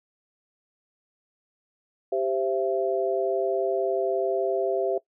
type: chord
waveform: sine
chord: C major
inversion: second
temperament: equal with one note detuned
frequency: 392 / 523.3 / 670.8 Hz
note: G4 / C5 / E5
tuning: 0 / 0 / +30 cents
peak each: -26 / -29 / -27 dBFS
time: 2.12-4.98 s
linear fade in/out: 5 ms
effects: noise-tail reverb RT60 0.1 s tail -19 dB re dry